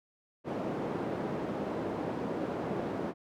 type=band-pass noise; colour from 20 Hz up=white; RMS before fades=-35 dBFS; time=0.44-3.14 s; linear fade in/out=50 ms; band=160 to 490 Hz; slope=12 dB/octave; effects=none